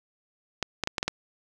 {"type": "clicks", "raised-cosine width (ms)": 0.2, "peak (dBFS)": -9, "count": 6, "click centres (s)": [0.627, 0.837, 0.874, 0.982, 1.029, 1.08], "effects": []}